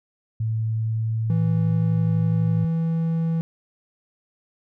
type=tone with pitch glide; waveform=sine; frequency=111.1 to 112.26 Hz; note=A2 to A2; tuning=+17 to +35 cents; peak=-21 dBFS; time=0.4-2.65 s; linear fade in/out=5 ms; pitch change=+18 cents; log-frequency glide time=0.78-1.45 s
type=tone; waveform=triangle; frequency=164.3 Hz; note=E3; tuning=5 cents flat; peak=-18 dBFS; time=1.3-3.41 s; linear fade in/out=0 ms
effects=none